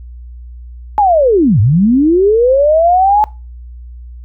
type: linear two-way sweep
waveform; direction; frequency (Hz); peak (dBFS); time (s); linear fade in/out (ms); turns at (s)
sine; down then up; 861 to 93.5 to 861; -6; 0.98-3.24; 0; 1.6
effects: noise-tail reverb RT60 0.3 s tail -22 dB re dry + added 60 Hz sine -28 dBFS peak until 4.24 s